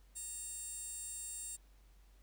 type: tone with high-pass filter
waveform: 15% pulse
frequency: 923 Hz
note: A#5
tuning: 17 cents flat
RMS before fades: -45 dBFS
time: 0.15-1.57 s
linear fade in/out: 20 ms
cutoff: 7700 Hz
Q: 5.9
effects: added 48 Hz sine -60 dBFS peak until 2.22 s + pink hiss -72 dBFS RMS until 2.22 s